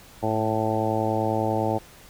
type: harmonic tone with a mistuned harmonic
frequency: 110 Hz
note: A2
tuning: in tune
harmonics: 1 / 2 / 3 / 4 / 5 / 6 / 7 / 8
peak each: -29 / -31 / -29 / -31 / -29 / -31 / -29 / -31 dBFS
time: 0.22-1.79 s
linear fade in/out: 20 ms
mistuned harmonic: 1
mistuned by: -42 cents
effects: pink hiss -49 dBFS RMS until 2.09 s